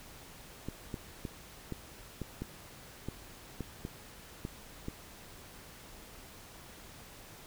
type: clicks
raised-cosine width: 3 ms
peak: -24 dBFS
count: 11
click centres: 0.686 / 0.942 / 1.252 / 1.723 / 2.217 / 2.42 / 3.086 / 3.607 / 3.851 / 4.451 / 4.884 s
effects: pink hiss -52 dBFS RMS until 7.46 s